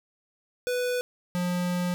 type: tone pair in turn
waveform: square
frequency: 494.8 / 178 Hz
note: B4 / F3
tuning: +3 / +33 cents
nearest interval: octave + tritone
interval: 1770 cents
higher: first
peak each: -26 dBFS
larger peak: neither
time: 0.67-1.01 / 1.35-1.94 s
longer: second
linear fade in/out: 0 ms
effects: none